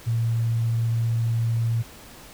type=tone; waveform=sine; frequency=115.2 Hz; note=A#2; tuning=20 cents flat; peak=-20 dBFS; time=0.06-1.83 s; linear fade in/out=20 ms; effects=pink hiss -45 dBFS RMS until 2.33 s